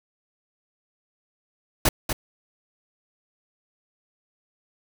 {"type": "noise with echo", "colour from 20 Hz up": "pink", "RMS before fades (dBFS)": -18, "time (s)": [1.85, 1.89], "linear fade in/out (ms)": 5, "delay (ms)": 240, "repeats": 1, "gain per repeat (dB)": -7, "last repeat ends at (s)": 2.13, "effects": []}